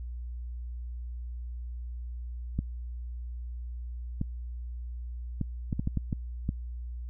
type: clicks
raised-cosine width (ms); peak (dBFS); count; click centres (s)
5; -16; 9; 2.59 / 4.214 / 5.413 / 5.728 / 5.795 / 5.874 / 5.973 / 6.128 / 6.491
effects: added 60 Hz sine -35 dBFS peak until 7.09 s